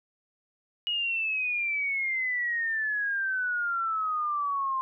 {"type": "exponential sweep", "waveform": "sine", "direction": "down", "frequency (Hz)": [2900, 1046.5], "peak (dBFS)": -26, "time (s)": [0.87, 4.81], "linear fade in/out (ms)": 0, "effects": []}